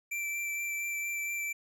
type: tone with vibrato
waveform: square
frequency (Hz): 2341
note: D7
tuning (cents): -6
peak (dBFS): -33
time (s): 0.11-1.53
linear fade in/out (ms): 10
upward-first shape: sine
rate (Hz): 4.3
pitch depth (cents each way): 11
effects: none